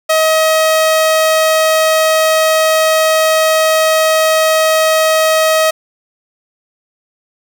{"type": "tone", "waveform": "sawtooth", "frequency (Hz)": 634, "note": "D#5", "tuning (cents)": 32, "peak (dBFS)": -5, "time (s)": [0.09, 5.71], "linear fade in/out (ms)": 10, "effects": []}